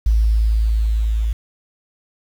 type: tone with level ramp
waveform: sine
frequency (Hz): 54.6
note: A1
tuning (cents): -13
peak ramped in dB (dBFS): -11 to -16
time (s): 0.06-1.33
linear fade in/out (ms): 5
effects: 7-bit